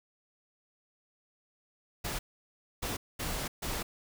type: noise bursts at uneven times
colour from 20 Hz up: pink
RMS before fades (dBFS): -35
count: 4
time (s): 2.04-2.19 / 2.82-2.97 / 3.19-3.48 / 3.62-3.83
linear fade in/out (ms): 10
effects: none